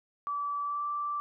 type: tone with pitch glide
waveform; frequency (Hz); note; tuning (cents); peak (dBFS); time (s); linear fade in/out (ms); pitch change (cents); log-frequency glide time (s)
sine; 1154 to 1169.4; D6 to D6; -31 to -8; -30; 0.27-1.2; 0; +23; 0.62-0.85
effects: none